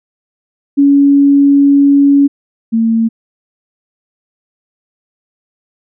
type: tone pair in turn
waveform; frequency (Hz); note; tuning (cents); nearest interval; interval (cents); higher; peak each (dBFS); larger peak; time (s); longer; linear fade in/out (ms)
sine; 281.3 / 226.3; C#4 / A3; +26 / +49; major third; 377; first; -4 / -8; first; 0.77-2.28 / 2.72-3.09; first; 20
effects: none